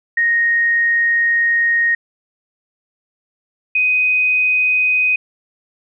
sine tone pair in turn, 1864.7 / 2503 Hz, A#6 / D#7, 0 / +10 cents, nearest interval perfect fourth, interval 510 cents, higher second, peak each -12 dBFS, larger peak neither, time 0.17-1.95 / 3.75-5.16 s, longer first, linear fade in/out 5 ms, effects none

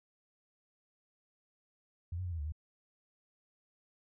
sine tone with pitch steps, 85.7 / 92.1 / 88.5 / 82.8 / 73 / 78.2 Hz, F2 / F#2 / F2 / E2 / D2 / D#2, -32 / -7 / +23 / +8 / -10 / +9 cents, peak -35 dBFS, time 2.12-2.522 s, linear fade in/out 5 ms, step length 67 ms, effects none

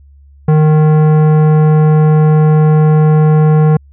sine tone with tanh clipping, 154.1 Hz, D#3, 16 cents flat, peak -7 dBFS, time 0.48-3.77 s, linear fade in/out 5 ms, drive 15 dB, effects added 70 Hz sine -38 dBFS peak until 3.92 s

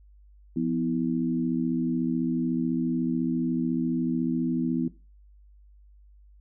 sine tone cluster, 173.6 / 249.6 / 323.7 Hz, F3 / B3 / E4, -10 / +19 / -31 cents, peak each -30 / -26 / -30 dBFS, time 0.56-4.88 s, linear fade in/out 5 ms, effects noise-tail reverb RT60 0.3 s tail -18 dB re dry + added 50 Hz sine -51 dBFS peak until 6.4 s

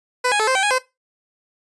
15% pulse tone with pitch steps, 499.1 / 828 / 434.3 / 522 / 773 / 827 / 514 Hz, B4 / G#5 / A4 / C5 / G5 / G#5 / C5, +18 / -5 / -23 / -4 / -24 / -8 / -31 cents, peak -10 dBFS, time 0.24-0.786 s, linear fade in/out 10 ms, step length 78 ms, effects noise-tail reverb RT60 0.2 s tail -17 dB re dry + resampled to 24000 Hz

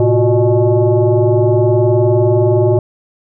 sine tone with frequency modulation, 130.2 Hz, C3, 8 cents flat, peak -8 dBFS, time 0-2.79 s, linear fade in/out 2 ms, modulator 241 Hz, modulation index 2, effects none

